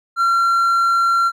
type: tone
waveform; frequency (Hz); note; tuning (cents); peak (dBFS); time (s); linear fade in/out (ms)
triangle; 1368; F6; -36; -11; 0.16-1.32; 50
effects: none